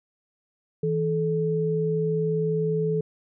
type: tone pair together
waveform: sine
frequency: 162.08 / 432.7 Hz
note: E3 / A4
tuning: -29 / -29 cents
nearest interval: octave + perfect fourth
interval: 1700 cents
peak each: -25 / -24 dBFS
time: 0.83-3.01 s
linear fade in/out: 5 ms
effects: none